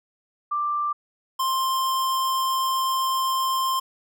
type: tone pair in turn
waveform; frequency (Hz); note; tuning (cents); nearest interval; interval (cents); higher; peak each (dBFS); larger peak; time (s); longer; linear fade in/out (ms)
sine / square; 1180 / 1051.3; D6 / C6; +8 / +8; major second; 200; first; -22; neither; 0.51-0.93 / 1.39-3.8; second; 10
effects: none